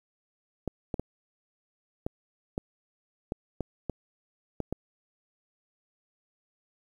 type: clicks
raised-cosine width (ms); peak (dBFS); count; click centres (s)
2; -17; 10; 0.677 / 0.942 / 0.996 / 2.065 / 2.579 / 3.321 / 3.607 / 3.897 / 4.603 / 4.726
effects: 9-bit